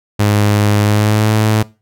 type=tone with pitch glide; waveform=sawtooth; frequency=103.83 to 108.36 Hz; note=G#2 to A2; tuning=0 to -26 cents; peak=-6 dBFS; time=0.19-1.63 s; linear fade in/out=10 ms; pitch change=+74 cents; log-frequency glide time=0.82-1.31 s; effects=noise-tail reverb RT60 0.3 s tail -21 dB re dry